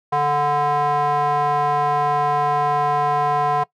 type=tone with band-pass filter; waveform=square; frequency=146.4 Hz; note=D3; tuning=5 cents flat; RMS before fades=-19 dBFS; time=0.12-3.64 s; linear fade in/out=10 ms; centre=870 Hz; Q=6.9; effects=noise-tail reverb RT60 0.1 s tail -20 dB re dry